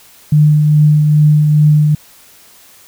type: tone with tremolo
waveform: sine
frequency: 150.7 Hz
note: D3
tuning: 45 cents sharp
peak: -4 dBFS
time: 0.32-1.95 s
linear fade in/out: 5 ms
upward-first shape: triangle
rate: 2.4 Hz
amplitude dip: 35%
effects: white hiss -43 dBFS RMS until 2.87 s